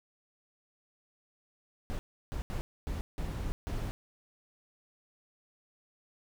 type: noise bursts at uneven times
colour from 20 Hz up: brown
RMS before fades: -35 dBFS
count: 6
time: 1.9-1.99 / 2.32-2.42 / 2.5-2.61 / 2.87-3.01 / 3.18-3.52 / 3.67-3.91 s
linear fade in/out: 0 ms
effects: none